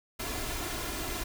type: noise with comb filter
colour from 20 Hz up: pink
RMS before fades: -35 dBFS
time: 0.19-1.24 s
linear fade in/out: 10 ms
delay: 2.9 ms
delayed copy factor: +0.55
effects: none